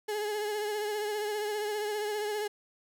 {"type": "tone with vibrato", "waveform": "35% pulse", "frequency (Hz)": 420.1, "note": "G#4", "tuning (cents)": 20, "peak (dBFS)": -29, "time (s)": [0.08, 2.48], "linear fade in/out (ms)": 10, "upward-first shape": "triangle", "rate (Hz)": 15, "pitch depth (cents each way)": 47, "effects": []}